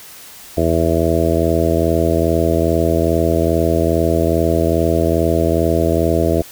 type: harmonic tone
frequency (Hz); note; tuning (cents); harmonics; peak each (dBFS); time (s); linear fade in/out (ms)
82.41; E2; 0; 1 / 2 / 3 / 4 / 5 / 6 / 7 / 8; -19 / -22 / -23 / -19 / -21 / -22 / -23 / -20; 0.57-6.42; 5
effects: white hiss -38 dBFS RMS until 6.51 s